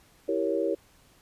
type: chord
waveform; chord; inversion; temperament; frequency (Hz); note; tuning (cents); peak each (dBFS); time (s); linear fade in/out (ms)
sine; E diminished seventh; none; equal; 329.6 / 392 / 466.2 / 554.4; E4 / G4 / Bb4 / Db5; 0 / 0 / 0 / 0; -30; 0.28-0.75; 10
effects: pink hiss -60 dBFS RMS until 1.21 s + resampled to 32000 Hz